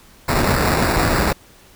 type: noise with sample-and-hold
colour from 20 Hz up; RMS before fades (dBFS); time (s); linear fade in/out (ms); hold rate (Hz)
pink; -17; 0.28-1.33; 10; 3150
effects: pink hiss -48 dBFS RMS until 1.75 s